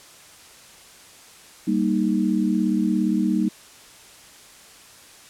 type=chord; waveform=sine; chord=Eb major; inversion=first; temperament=equal; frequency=196 / 233.1 / 311.1 Hz; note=G3 / Bb3 / Eb4; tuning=0 / 0 / 0 cents; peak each=-22 / -23 / -23 dBFS; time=1.67-3.49 s; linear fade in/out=10 ms; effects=white hiss -47 dBFS RMS until 5.29 s + low-pass 10000 Hz 12 dB/octave